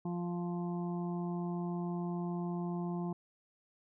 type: harmonic tone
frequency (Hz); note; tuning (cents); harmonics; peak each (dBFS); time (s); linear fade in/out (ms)
174.61; F3; 0; 1 / 2 / 4 / 5 / 6; -35 / -41 / -47 / -49 / -51; 0.05-3.13; 5
effects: none